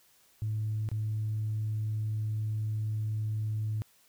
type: tone with dropouts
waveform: sine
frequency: 108 Hz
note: A2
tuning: 32 cents flat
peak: -28 dBFS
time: 0.42-3.82 s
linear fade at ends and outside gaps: 0 ms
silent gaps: 0.889-0.915 s
effects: tanh soft clip ceiling -25 dBFS + white hiss -64 dBFS RMS until 4.08 s